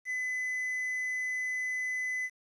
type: tone with quantisation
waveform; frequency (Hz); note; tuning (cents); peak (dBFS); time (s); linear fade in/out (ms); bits
triangle; 2012; B6; +32; -29; 0.05-2.3; 50; 9
effects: low-pass 10000 Hz 12 dB/octave